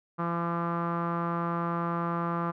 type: tone with low-pass filter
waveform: sawtooth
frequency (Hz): 170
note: F3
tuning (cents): -46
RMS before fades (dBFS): -30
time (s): 0.18-2.52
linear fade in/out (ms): 20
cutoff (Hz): 1200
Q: 5.2
effects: none